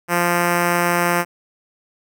5% pulse tone with notch filter, 174.1 Hz, F3, 5 cents flat, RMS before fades -18 dBFS, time 0.08-1.25 s, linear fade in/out 50 ms, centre 4400 Hz, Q 1.5, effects none

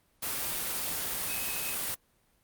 sine tone in noise, 2553 Hz, D#7, 44 cents sharp, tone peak -39 dBFS, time 1.28-1.75 s, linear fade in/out 10 ms, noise white, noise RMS -33 dBFS, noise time 0.22-1.95 s, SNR -9 dB, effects pink hiss -69 dBFS RMS until 2.43 s + Opus 32 kbps

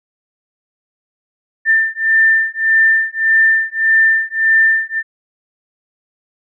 sine beating tone pair, 1788 / 1789.7 Hz, A6 / A6, +27 / +29 cents, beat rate 1.7 Hz, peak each -13 dBFS, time 1.65-5.03 s, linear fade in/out 50 ms, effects none

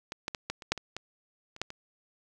clicks, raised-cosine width 0.2 ms, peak -19 / -15 / -17 / -15 / -27 / -8 / -21 / -19 / -29 / -13 / -24 dBFS, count 11, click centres 0.121 / 0.281 / 0.348 / 0.5 / 0.622 / 0.72 / 0.777 / 0.966 / 1.564 / 1.616 / 1.704 s, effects none

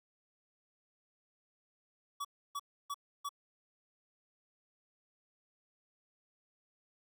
square tone bursts, 1138 Hz, C#6, 45 cents sharp, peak -37 dBFS, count 4, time 2.2-3.292 s, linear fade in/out 10 ms, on 48 ms, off 300 ms, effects none

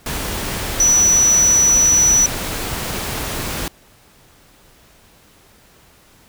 sine tone in noise, 5920 Hz, F#8, in tune, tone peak -10 dBFS, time 0.8-2.26 s, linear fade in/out 2 ms, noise pink, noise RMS -24 dBFS, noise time 0.06-3.68 s, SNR +11 dB, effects pink hiss -50 dBFS RMS until 6.28 s

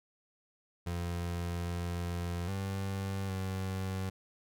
30% pulse tone with pitch steps, 86.6 / 87.1 / 97.2 / 94.9 Hz, F2 / F2 / G2 / F#2, -14 / -4 / -14 / +44 cents, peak -31 dBFS, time 0.86-4.1 s, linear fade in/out 10 ms, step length 810 ms, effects none

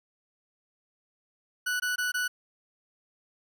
40% pulse tone bursts, 1480 Hz, F#6, in tune, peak -26 dBFS, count 4, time 1.66-2.28 s, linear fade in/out 10 ms, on 140 ms, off 20 ms, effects none

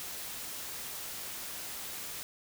white noise, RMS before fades -41 dBFS, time 0-2.23 s, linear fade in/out 0 ms, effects none

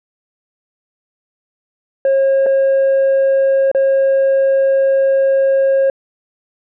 sine tone with dropouts, 541 Hz, C#5, 42 cents flat, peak -7 dBFS, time 2.05-5.9 s, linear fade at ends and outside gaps 2 ms, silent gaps 2.462-2.465 / 3.715-3.748 s, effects tanh soft clip ceiling -9 dBFS

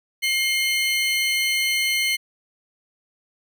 35% pulse tone pair together, 2133 / 3038 Hz, C7 / F#7, +33 / +45 cents, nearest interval tritone, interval 612 cents, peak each -19 / -24 dBFS, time 0.22-2.17 s, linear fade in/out 20 ms, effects none

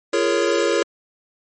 square chord, Bb minor seventh, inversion second, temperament equal with one note detuned, 343 / 415.3 / 466.2 / 554.4 Hz, F4 / Ab4 / Bb4 / Db5, -31 / 0 / 0 / 0 cents, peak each -23 dBFS, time 0.13-0.83 s, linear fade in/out 5 ms, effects MP3 32 kbps

